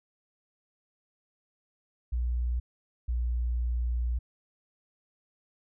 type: tone pair in turn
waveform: sine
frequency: 60.3 / 59.97 Hz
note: B1 / A#1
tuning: -41 / +50 cents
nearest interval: unison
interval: 9 cents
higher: first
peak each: -26 dBFS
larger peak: neither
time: 2.12-2.6 / 3.08-4.19 s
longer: second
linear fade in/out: 10 ms
effects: none